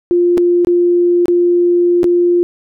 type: tone with dropouts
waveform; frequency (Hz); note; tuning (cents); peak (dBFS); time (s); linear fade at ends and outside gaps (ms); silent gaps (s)
sine; 350.2; F4; +5; -8; 0.11-2.43; 0; 0.374-0.379 / 0.648-0.671 / 1.257-1.282 / 2.032-2.042
effects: none